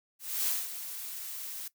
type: noise with ADSR envelope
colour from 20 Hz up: blue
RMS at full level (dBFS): -29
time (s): 0.19-1.68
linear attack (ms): 280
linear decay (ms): 200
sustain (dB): -11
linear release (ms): 4
effects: noise-tail reverb RT60 0.1 s tail -18 dB re dry